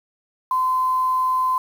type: tone with quantisation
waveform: sine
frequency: 1027 Hz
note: C6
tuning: 33 cents flat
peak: -17 dBFS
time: 0.51-1.58 s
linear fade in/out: 2 ms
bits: 7
effects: none